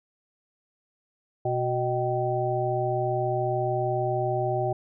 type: harmonic tone with a mistuned harmonic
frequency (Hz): 123.4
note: B2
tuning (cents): -1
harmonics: 1 / 3 / 5 / 6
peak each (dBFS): -29 / -29 / -29 / -29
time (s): 1.45-4.73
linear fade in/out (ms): 5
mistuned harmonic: 6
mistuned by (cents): +71
effects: none